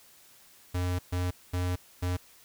square tone bursts at uneven times, 89.7 Hz, F2, 47 cents sharp, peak -28 dBFS, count 4, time 0.74-0.99 / 1.12-1.31 / 1.53-1.76 / 2.02-2.17 s, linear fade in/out 10 ms, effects white hiss -57 dBFS RMS until 2.44 s

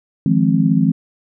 sine chord, F minor seventh, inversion third, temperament just, 157.15 / 174.61 / 209.5 / 261.9 Hz, Eb3 / F3 / Ab3 / C4, +18 / 0 / +15 / +2 cents, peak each -17 dBFS, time 0.26-0.92 s, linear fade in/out 2 ms, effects none

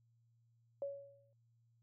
sine tone with exponential decay, 560 Hz, C#5, 18 cents sharp, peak -36 dBFS, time 0.82-1.33 s, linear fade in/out 1 ms, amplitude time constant 110 ms, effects added 116 Hz sine -70 dBFS peak until 1.82 s

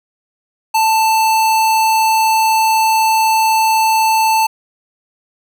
square tone, 884 Hz, A5, 8 cents sharp, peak -11 dBFS, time 0.74-4.47 s, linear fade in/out 10 ms, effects none

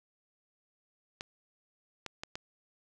clicks, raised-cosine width 0.2 ms, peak -21 dBFS, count 4, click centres 1.209 / 2.063 / 2.235 / 2.355 s, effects none

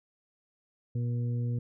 harmonic tone, 120 Hz, B2, 49 cents flat, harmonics 1 / 2 / 3 / 4, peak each -28 / -39 / -50 / -46 dBFS, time 0.95-1.59 s, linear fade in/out 5 ms, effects none

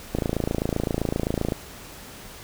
click train, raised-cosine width 2 ms, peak -10 dBFS, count 39, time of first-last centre 0.15-1.522 s, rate 27.7 Hz, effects pink hiss -42 dBFS RMS until 2.43 s

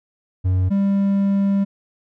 triangle tone pair in turn, 92.5 / 197.93 Hz, F#2 / G3, 0 / +17 cents, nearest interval octave + minor second, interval 1317 cents, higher second, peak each -13 dBFS, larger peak neither, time 0.44-0.7 / 0.7-1.65 s, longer second, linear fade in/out 20 ms, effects none

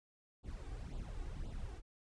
brown noise with flanger, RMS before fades -44 dBFS, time 0.43-1.82 s, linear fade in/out 50 ms, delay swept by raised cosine 0.24 to 2.64 ms, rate 1.9 Hz, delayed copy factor +0.75, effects resampled to 22050 Hz

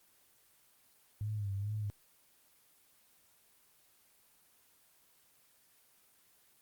sine tone with vibrato, 102.5 Hz, G#2, 22 cents flat, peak -34 dBFS, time 1.21-1.9 s, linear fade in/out 0 ms, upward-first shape sine, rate 2.3 Hz, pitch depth 80 cents each way, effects white hiss -67 dBFS RMS until 6.61 s + Opus 24 kbps

